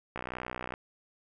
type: click train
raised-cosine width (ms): 0.5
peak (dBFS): -21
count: 37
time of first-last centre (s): 0.16-0.739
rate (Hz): 62.2
effects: none